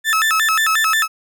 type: tone with vibrato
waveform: 35% pulse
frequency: 1513 Hz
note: F#6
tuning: 38 cents sharp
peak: -12 dBFS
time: 0.04-1.08 s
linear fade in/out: 50 ms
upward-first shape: square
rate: 5.6 Hz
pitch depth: 270 cents each way
effects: none